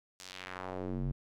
square tone with band-pass filter sweep, 46.25 Hz, F#1, in tune, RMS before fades -39 dBFS, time 0.19-1.12 s, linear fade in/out 10 ms, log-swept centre 6800 to 120 Hz, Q 1.3, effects none

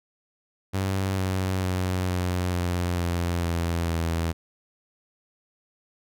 sawtooth tone with pitch steps, 96 / 94.02 / 92.09 / 90.19 / 88.34 / 86.52 / 84.74 / 83 Hz, G2 / F#2 / F#2 / F#2 / F2 / F2 / E2 / E2, -36 / +28 / -8 / -44 / +20 / -16 / +48 / +12 cents, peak -20 dBFS, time 0.73-4.33 s, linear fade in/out 20 ms, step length 450 ms, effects none

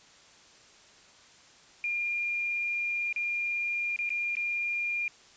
sine tone with dropouts, 2406 Hz, D7, 41 cents sharp, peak -28 dBFS, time 1.84-5.08 s, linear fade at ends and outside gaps 1 ms, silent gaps 3.127-3.161 / 3.962-3.989 / 4.092-4.103 / 4.353-4.368 s, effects white hiss -56 dBFS RMS until 5.36 s + resampled to 16000 Hz

